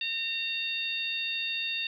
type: harmonic tone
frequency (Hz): 914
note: A#5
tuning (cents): -34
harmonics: 2 / 3 / 4 / 5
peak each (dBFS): -42 / -32 / -33 / -42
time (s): 0.01-1.87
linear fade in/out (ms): 2
effects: 11-bit